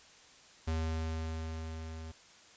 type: tone with level ramp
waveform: square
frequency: 80.3 Hz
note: E2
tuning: 45 cents flat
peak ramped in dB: -31 to -43 dBFS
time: 0.67-2.12 s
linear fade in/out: 10 ms
effects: white hiss -58 dBFS RMS until 2.56 s + resampled to 16000 Hz

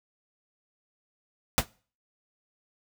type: noise with exponential decay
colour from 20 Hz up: pink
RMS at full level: -17 dBFS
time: 1.58-1.66 s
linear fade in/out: 0 ms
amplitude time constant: 16 ms
effects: noise-tail reverb RT60 0.4 s tail -23 dB re dry

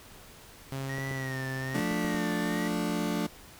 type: tone with pitch glide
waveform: sawtooth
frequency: 135.2 to 131.88 Hz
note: C#3 to C3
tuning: -43 to +14 cents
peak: -29 dBFS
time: 0.72-1.8 s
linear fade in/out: 2 ms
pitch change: -43 cents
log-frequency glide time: 1.08-1.26 s
type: tone with vibrato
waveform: triangle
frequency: 1863 Hz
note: A#6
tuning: 2 cents flat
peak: -36 dBFS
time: 0.89-2.68 s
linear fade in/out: 5 ms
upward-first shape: sine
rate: 1.2 Hz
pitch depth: 96 cents each way
type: clicks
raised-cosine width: 2 ms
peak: -26 dBFS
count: 5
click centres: 0.984 / 1.113 / 1.913 / 2.047 / 2.146 s
type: chord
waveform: 35% pulse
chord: D minor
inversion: first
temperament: just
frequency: 176.2 / 220.2 / 293.7 Hz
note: F3 / A3 / D4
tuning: +16 / +2 / 0 cents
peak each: -31 dBFS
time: 1.74-3.27 s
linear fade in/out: 10 ms
effects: pink hiss -51 dBFS RMS until 3.59 s

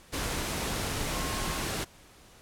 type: tone in noise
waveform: sine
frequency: 1075 Hz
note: C6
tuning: 47 cents sharp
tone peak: -40 dBFS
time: 1.12-1.59 s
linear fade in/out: 20 ms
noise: pink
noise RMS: -32 dBFS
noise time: 0.12-1.85 s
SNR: -11 dB
effects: pink hiss -55 dBFS RMS until 2.41 s + low-pass 12000 Hz 12 dB/octave

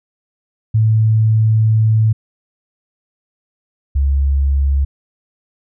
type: tone pair in turn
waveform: sine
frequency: 110 / 69.12 Hz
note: A2 / C#2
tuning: 0 / -4 cents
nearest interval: minor sixth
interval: 804 cents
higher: first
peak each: -9 / -11 dBFS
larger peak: first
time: 0.74-2.13 / 3.95-4.85 s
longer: first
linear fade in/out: 10 ms
effects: none

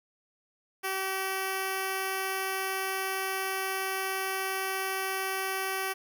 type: tone with notch filter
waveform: 5% pulse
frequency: 382.8 Hz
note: G4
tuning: 41 cents flat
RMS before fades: -32 dBFS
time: 0.83-5.94 s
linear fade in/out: 20 ms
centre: 3900 Hz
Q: 1.2
effects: none

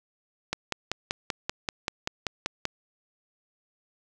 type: click train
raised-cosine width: 0.2 ms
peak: -10 dBFS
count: 12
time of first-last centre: 0.53-2.654 s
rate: 5.18 Hz
effects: none

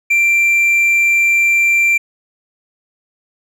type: tone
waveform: triangle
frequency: 2359 Hz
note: D7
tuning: 7 cents sharp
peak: -8 dBFS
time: 0.1-1.98 s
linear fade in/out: 10 ms
effects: none

